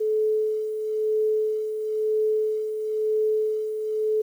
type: tone with tremolo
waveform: sine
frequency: 431.8 Hz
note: A4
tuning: 33 cents flat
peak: -19 dBFS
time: 0-4.22 s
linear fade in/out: 10 ms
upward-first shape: sine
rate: 1 Hz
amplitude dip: 55%
effects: 9-bit